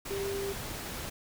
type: tone in noise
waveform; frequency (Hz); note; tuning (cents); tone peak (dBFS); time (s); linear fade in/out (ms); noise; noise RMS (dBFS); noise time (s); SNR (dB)
sine; 395.6; G4; +16; -32; 0.1-0.53; 10; pink; -39; 0.05-1.1; +4
effects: none